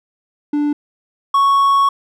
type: tone pair in turn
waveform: triangle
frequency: 293.7 / 1108.9 Hz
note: D4 / C#6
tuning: 0 / 0 cents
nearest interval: octave + major seventh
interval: 2300 cents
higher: second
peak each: -12 / -8 dBFS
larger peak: second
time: 0.53-0.73 / 1.34-1.89 s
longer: second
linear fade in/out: 5 ms
effects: none